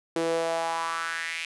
sawtooth tone with high-pass filter sweep, 165.1 Hz, E3, 3 cents sharp, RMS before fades -29 dBFS, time 0.16-1.45 s, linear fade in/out 0 ms, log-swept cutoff 380 to 2500 Hz, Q 4, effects resampled to 24000 Hz

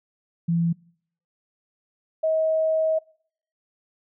sine tone pair in turn, 168.5 / 636.2 Hz, E3 / D#5, +38 / +38 cents, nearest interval octave + major seventh, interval 2300 cents, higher second, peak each -19 dBFS, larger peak neither, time 0.48-0.73 / 2.23-2.99 s, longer second, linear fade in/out 10 ms, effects noise-tail reverb RT60 0.6 s tail -25 dB re dry

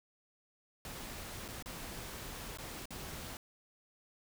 pink noise with dropouts, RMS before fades -45 dBFS, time 0.85-3.37 s, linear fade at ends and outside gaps 1 ms, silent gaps 1.48-1.486 / 1.625-1.659 / 2.573-2.585 / 2.856-2.906 s, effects none

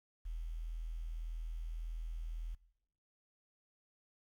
sine tone with quantisation, 40.87 Hz, E1, 14 cents flat, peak -38 dBFS, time 0.25-2.55 s, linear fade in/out 10 ms, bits 11, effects noise-tail reverb RT60 0.9 s tail -21 dB re dry + MP3 96 kbps

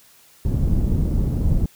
pink low-pass noise, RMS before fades -19 dBFS, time 0.45-1.66 s, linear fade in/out 2 ms, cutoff 190 Hz, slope 12 dB/octave, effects white hiss -52 dBFS RMS until 1.75 s

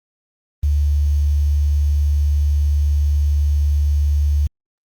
sine tone with quantisation, 72.9 Hz, D2, 12 cents flat, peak -13 dBFS, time 0.63-4.47 s, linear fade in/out 5 ms, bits 7, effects Opus 24 kbps

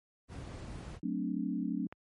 brown noise, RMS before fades -40 dBFS, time 0.28-1 s, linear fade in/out 50 ms
sine chord, D dominant seventh, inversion first, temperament equal, 185 / 220 / 261.6 / 293.7 Hz, F#3 / A3 / C4 / D4, 0 / 0 / 0 / 0 cents, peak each -37 dBFS, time 1.03-1.87 s, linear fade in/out 5 ms
click, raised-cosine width 0.5 ms, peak -30 dBFS, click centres 1.925 s
effects high-pass 60 Hz 12 dB/octave + MP3 48 kbps

